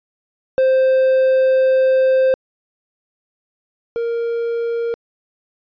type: tone pair in turn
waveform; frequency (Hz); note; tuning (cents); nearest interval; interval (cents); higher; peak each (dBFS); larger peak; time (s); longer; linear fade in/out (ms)
triangle; 523.3 / 466.2; C5 / A#4; 0 / 0; major second; 200; first; -9 / -16; first; 0.58-2.34 / 3.96-4.94; first; 0
effects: resampled to 11025 Hz